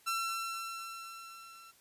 sawtooth tone with level ramp, 1348 Hz, E6, 38 cents sharp, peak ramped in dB -27 to -49 dBFS, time 0.06-1.72 s, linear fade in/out 20 ms, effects white hiss -64 dBFS RMS until 1.8 s + resampled to 32000 Hz

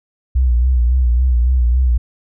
sine tone with vibrato, 61.74 Hz, B1, in tune, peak -10 dBFS, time 0.35-1.98 s, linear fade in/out 10 ms, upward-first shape sine, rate 3.6 Hz, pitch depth 80 cents each way, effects none

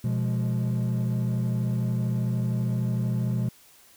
triangle chord, F diminished, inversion second, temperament equal, 123.47 / 174.61 / 207.7 Hz, Cb3 / F3 / Ab3, 0 / 0 / 0 cents, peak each -22 / -28 / -28 dBFS, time 0.04-3.49 s, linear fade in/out 5 ms, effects tanh soft clip ceiling -17 dBFS + white hiss -55 dBFS RMS until 3.96 s

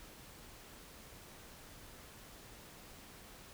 silence, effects pink hiss -55 dBFS RMS until 3.53 s

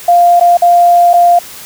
sine tone with dropouts, 698 Hz, F5, 1 cent flat, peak -3 dBFS, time 0.08-1.39 s, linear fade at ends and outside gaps 5 ms, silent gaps 0.398-0.409 / 0.572-0.62 / 1.133-1.138 s, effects white hiss -30 dBFS RMS until 1.65 s

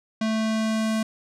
square tone with low-pass filter sweep, 220 Hz, A3, in tune, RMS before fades -24 dBFS, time 0.21-1.03 s, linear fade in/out 5 ms, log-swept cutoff 5500 to 10000 Hz, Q 0.98, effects none

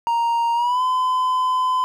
triangle tone with pitch glide, 933 to 1017.4 Hz, A#5 to C6, +1 to -49 cents, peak -15 dBFS, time 0.07-1.84 s, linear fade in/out 0 ms, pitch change +150 cents, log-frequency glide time 0.54-0.82 s, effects none

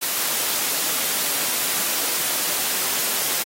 white noise, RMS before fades -23 dBFS, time 0.01-3.44 s, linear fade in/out 20 ms, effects high-pass 200 Hz 12 dB/octave + AAC 48 kbps

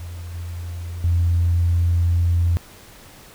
sine tone with level steps, 85.9 Hz, F2, 28 cents flat, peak -30 / -27 / -14 dBFS, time 0-2.57 s, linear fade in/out 0 ms, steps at 0.34 / 1.04 s, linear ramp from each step 2 ms, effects tanh soft clip ceiling -10 dBFS + pink hiss -45 dBFS RMS until 3.34 s

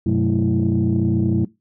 sine tone cluster, 96.4 / 126.4 / 183.9 / 217.2 / 329.2 Hz, G2 / B2 / F#3 / A3 / E4, -28 / +41 / -10 / -22 / -2 cents, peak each -21 dBFS, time 0.06-1.45 s, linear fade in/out 5 ms, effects noise-tail reverb RT60 0.2 s tail -20 dB re dry + tanh soft clip ceiling -9 dBFS

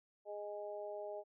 harmonic tone, 206.8 Hz, G#3, 7 cents flat, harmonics 2 / 3 / 4, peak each -47 / -44 / -51 dBFS, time 0.25-1.24 s, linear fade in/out 50 ms, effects none

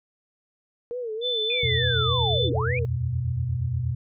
sine tone with vibrato, 464.4 Hz, A#4, 7 cents flat, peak -28 dBFS, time 0.91-2.85 s, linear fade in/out 0 ms, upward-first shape sine, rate 3.4 Hz, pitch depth 130 cents each way
sine tone, 3520 Hz, A7, in tune, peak -24 dBFS, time 1.21-2.5 s, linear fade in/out 50 ms
sine linear two-way sweep, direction down then up, 2489 to 261.6 to 2489 Hz, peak -27 dBFS, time 1.5-2.79 s, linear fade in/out 2 ms, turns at 2.51 s
sine chord, E suspended second, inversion none, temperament equal with one note detuned, 82.41 / 90.86 / 123.47 Hz, E2 / F#2 / B2, 0 / -31 / 0 cents, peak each -31 / -30 / -25 dBFS, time 1.63-3.95 s, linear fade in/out 5 ms
effects none

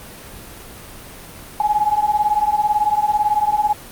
sine beating tone pair, 830.6 / 848.6 Hz, G#5 / G#5, 0 / +37 cents, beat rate 18 Hz, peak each -18 / -17 dBFS, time 1.6-3.73 s, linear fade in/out 2 ms, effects pink hiss -37 dBFS RMS until 3.91 s + Opus 32 kbps

